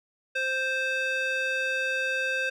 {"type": "tone with band-pass filter", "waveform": "square", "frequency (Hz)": 523.3, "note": "C5", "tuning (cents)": 0, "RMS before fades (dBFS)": -28, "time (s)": [0.35, 2.5], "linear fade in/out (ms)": 10, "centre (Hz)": 2100, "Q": 2.8, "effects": []}